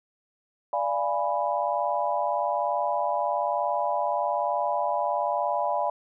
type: chord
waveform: sine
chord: D diminished seventh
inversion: none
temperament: equal with one note detuned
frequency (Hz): 587.3 / 688.4 / 830.6 / 987.8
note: D5 / F5 / Ab5 / Cb6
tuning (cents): 0 / -25 / 0 / 0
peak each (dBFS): -29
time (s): 0.73-5.9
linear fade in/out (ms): 2
effects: none